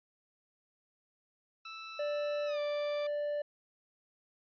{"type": "tone with pitch glide", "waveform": "15% pulse", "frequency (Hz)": [1318.5, 1174.6], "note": ["E6", "D6"], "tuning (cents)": [0, 0], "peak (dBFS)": -36, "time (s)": [1.65, 3.07], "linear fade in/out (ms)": 5, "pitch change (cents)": -200, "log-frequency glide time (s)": [2.46, 2.59]}
{"type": "tone", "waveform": "triangle", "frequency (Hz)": 587.3, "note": "D5", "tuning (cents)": 0, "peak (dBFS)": -30, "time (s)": [1.99, 3.42], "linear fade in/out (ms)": 5}
{"effects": ["resampled to 11025 Hz"]}